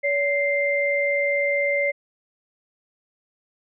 sine tone pair together, 568.4 / 2092 Hz, C#5 / C7, +43 / -1 cents, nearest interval octave + major seventh, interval 2256 cents, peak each -22 dBFS, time 0.03-1.92 s, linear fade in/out 20 ms, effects none

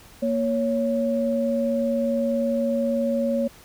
sine tone pair together, 234.2 / 556.2 Hz, A#3 / C#5, +8 / +6 cents, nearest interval octave + minor third, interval 1498 cents, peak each -23 dBFS, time 0.22-3.48 s, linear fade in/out 10 ms, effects pink hiss -49 dBFS RMS until 3.64 s

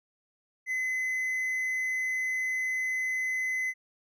triangle tone, 2033 Hz, B6, 50 cents sharp, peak -26 dBFS, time 0.66-3.74 s, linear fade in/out 50 ms, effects none

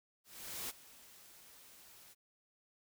white noise with ADSR envelope, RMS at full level -41 dBFS, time 0.24-2.15 s, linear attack 450 ms, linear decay 27 ms, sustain -18 dB, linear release 30 ms, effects none

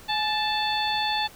harmonic tone with a mistuned harmonic, 880 Hz, A5, in tune, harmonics 1 / 2 / 3 / 4 / 5, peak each -26 / -32 / -33 / -29 / -32 dBFS, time 0.08-1.28 s, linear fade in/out 20 ms, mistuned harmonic 1, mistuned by -65 cents, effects pink hiss -48 dBFS RMS until 1.35 s

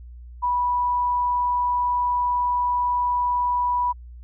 sine tone, 981 Hz, B5, 12 cents flat, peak -19 dBFS, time 0.42-3.93 s, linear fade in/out 20 ms, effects added 60 Hz sine -38 dBFS peak until 4.23 s

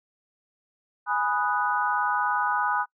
sine chord, G# minor seventh, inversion none, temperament equal, 830.6 / 987.8 / 1244.5 / 1480 Hz, G#5 / B5 / D#6 / F#6, 0 / 0 / 0 / 0 cents, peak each -28 dBFS, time 1.06-2.86 s, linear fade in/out 50 ms, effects noise-tail reverb RT60 0.1 s tail -24 dB re dry

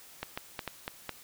clicks, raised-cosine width 0.3 ms, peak -18 dBFS, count 6, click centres 0.23 / 0.375 / 0.592 / 0.677 / 0.879 / 1.093 s, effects white hiss -53 dBFS RMS until 1.23 s

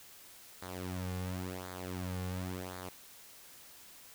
sawtooth tone with flanger, 91.6 Hz, F#2, 17 cents flat, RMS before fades -40 dBFS, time 0.62-2.89 s, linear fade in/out 5 ms, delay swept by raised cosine 0.35 to 3.15 ms, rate 0.93 Hz, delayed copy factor -0.75, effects white hiss -55 dBFS RMS until 4.14 s

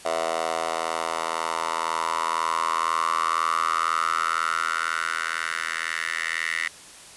10% pulse tone with high-pass filter sweep, 82 Hz, E2, 9 cents flat, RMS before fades -26 dBFS, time 0.05-6.68 s, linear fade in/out 5 ms, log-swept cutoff 690 to 1900 Hz, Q 6.5, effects white hiss -45 dBFS RMS until 7.16 s + resampled to 24000 Hz

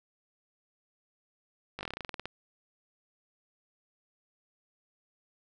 slowing click train, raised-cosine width 0.3 ms, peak -21 dBFS, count 14, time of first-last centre 1.79-2.256 s, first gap 19 ms, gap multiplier 1.1, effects none

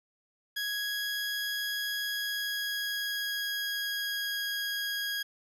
20% pulse tone with pitch glide, 1661.2 to 1644 Hz, G#6 to G#6, 0 to -18 cents, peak -26 dBFS, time 0.56-5.23 s, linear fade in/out 10 ms, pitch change -18 cents, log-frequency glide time 2.03-4.41 s, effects none

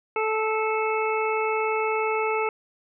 harmonic tone, 437.2 Hz, A4, 11 cents flat, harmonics 1 / 2 / 3 / 5 / 6, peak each -25 / -28 / -30 / -32 / -33 dBFS, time 0.16-2.49 s, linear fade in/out 2 ms, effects none

